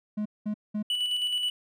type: tone bursts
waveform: triangle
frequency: 210.9 Hz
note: G#3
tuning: 27 cents sharp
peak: -25 dBFS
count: 3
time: 0.17-0.828 s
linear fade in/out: 10 ms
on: 86 ms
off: 200 ms
type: tone with tremolo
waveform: triangle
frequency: 2960 Hz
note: F#7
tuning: in tune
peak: -23 dBFS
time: 0.9-1.5 s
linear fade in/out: 2 ms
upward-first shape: square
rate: 9.4 Hz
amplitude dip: 35%
effects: none